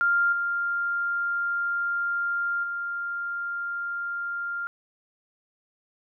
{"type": "tone with level steps", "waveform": "sine", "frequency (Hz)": 1396.9, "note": "F6", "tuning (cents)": 0, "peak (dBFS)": [-19, -24, -28], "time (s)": [0.01, 4.67], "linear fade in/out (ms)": 0, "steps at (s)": [0.32, 2.63], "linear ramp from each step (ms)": 10, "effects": []}